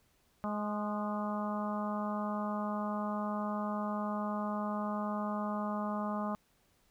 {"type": "harmonic tone with a mistuned harmonic", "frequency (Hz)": 209.3, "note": "G#3", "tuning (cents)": 14, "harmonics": [1, 2, 3, 4, 5, 6, 7], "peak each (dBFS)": [-35, -49, -40, -42, -42, -42, -54], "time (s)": [0.44, 6.35], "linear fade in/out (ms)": 0, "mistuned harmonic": 6, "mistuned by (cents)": -30, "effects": ["pink hiss -71 dBFS RMS until 6.9 s"]}